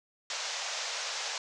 white band-pass noise, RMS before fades -36 dBFS, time 0.3-1.38 s, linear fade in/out 2 ms, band 490 to 6800 Hz, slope 48 dB/octave, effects none

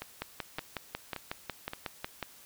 two click trains, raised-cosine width 0.3 ms, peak -18 / -21 dBFS, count 12 / 4, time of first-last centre 0.22-2.227 / 0.02-1.734 s, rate 5.48 / 1.75 Hz, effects white hiss -55 dBFS RMS until 2.45 s

